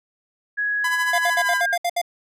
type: tone with pitch glide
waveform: sine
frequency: 1670 to 1609.4 Hz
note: G#6 to G6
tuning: +9 to +45 cents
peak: -20 dBFS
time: 0.57-1.76 s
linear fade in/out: 20 ms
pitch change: -64 cents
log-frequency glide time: 1.34-1.49 s
type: tone with tremolo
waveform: sawtooth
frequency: 1003 Hz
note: B5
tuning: 26 cents sharp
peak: -18 dBFS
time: 0.84-1.61 s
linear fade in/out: 5 ms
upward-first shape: sine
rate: 13 Hz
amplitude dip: 65%
type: tone bursts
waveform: square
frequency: 698.5 Hz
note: F5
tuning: in tune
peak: -20 dBFS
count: 8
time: 1.13-2.016 s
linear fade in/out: 5 ms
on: 53 ms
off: 66 ms
effects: resampled to 32000 Hz